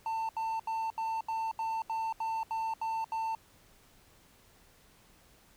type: tone bursts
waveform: triangle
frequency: 895 Hz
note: A5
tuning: 29 cents sharp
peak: -29 dBFS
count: 11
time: 0.06-3.35 s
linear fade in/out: 2 ms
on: 230 ms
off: 76 ms
effects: pink hiss -62 dBFS RMS until 5.56 s